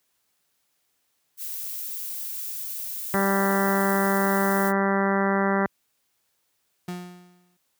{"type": "noise", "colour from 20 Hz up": "violet", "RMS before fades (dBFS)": -33, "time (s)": [1.37, 4.73], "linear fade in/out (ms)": 50}
{"type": "harmonic tone", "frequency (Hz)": 196.2, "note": "G3", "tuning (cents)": 2, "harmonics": [1, 2, 3, 4, 5, 6, 7, 8, 9, 10], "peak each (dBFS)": [-24, -27, -29, -30, -31, -32, -32, -33, -34, -34], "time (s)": [3.14, 5.66], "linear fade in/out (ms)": 0}
{"type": "tone with exponential decay", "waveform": "35% pulse", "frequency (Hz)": 178.3, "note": "F3", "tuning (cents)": 36, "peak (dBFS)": -27, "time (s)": [6.88, 7.57], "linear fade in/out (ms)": 5, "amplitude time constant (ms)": 150}
{"effects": ["white hiss -72 dBFS RMS until 7.79 s", "high-pass 60 Hz 12 dB/octave"]}